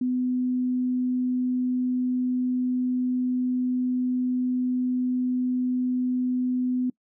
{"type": "tone", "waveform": "sine", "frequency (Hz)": 251.5, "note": "B3", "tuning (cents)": 32, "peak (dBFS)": -22, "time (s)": [0.01, 6.9], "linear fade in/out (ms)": 5, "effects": ["noise-tail reverb RT60 0.1 s tail -24 dB re dry"]}